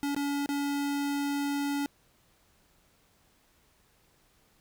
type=tone with dropouts; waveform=square; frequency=284.3 Hz; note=C#4; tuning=44 cents sharp; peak=-29 dBFS; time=0.03-1.86 s; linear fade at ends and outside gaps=0 ms; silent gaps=0.147-0.164 / 0.46-0.49 s; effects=pink hiss -66 dBFS RMS until 4.6 s